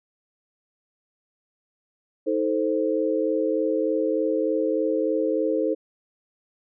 sine chord, A diminished, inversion second, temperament equal with one note detuned, 316.6 / 440 / 523.3 Hz, Eb4 / A4 / C5, +30 / 0 / 0 cents, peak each -25 dBFS, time 2.26-5.75 s, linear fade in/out 20 ms, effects none

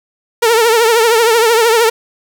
sawtooth tone with vibrato, 456.9 Hz, A#4, 35 cents flat, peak -4 dBFS, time 0.42-1.9 s, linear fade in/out 10 ms, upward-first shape triangle, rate 13 Hz, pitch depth 100 cents each way, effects none

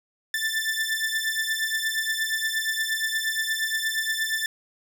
sawtooth beating tone pair, 1765 / 1773.5 Hz, A6 / A6, +5 / +13 cents, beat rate 8.5 Hz, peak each -24 dBFS, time 0.34-4.46 s, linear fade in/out 2 ms, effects none

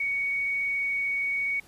sine tone with frequency modulation, 2236 Hz, C#7, 14 cents sharp, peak -25 dBFS, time 0-1.6 s, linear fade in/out 5 ms, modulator 21 Hz, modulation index 0.55, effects pink hiss -55 dBFS RMS until 1.67 s + resampled to 32000 Hz

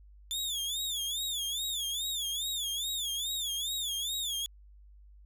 sawtooth tone with vibrato, 3493 Hz, A7, 13 cents flat, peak -29 dBFS, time 0.31-4.46 s, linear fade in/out 0 ms, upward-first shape sine, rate 2.4 Hz, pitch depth 150 cents each way, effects added 50 Hz sine -52 dBFS peak until 5.25 s

